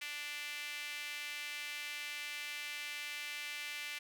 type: tone with high-pass filter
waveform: sawtooth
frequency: 293.7 Hz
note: D4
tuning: in tune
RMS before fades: -43 dBFS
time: 0.01-3.99 s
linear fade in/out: 10 ms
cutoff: 2300 Hz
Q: 2.9
effects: none